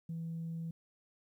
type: tone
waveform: sine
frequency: 164.81 Hz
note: E3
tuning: in tune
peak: -36 dBFS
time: 0.09-0.71 s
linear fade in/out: 5 ms
effects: tanh soft clip ceiling -34 dBFS + 12-bit